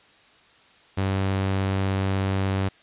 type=tone; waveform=sawtooth; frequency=96.5 Hz; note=G2; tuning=27 cents flat; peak=-18 dBFS; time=0.97-2.69 s; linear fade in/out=10 ms; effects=white hiss -55 dBFS RMS until 2.82 s + resampled to 8000 Hz